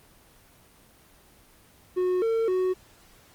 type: tone with pitch steps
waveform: triangle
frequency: 364.8 / 452.7 / 370.1 Hz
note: F#4 / A4 / F#4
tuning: -24 / +49 / 0 cents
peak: -20 dBFS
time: 1.96-2.74 s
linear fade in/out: 20 ms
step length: 260 ms
effects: pink hiss -56 dBFS RMS until 3.34 s + Opus 24 kbps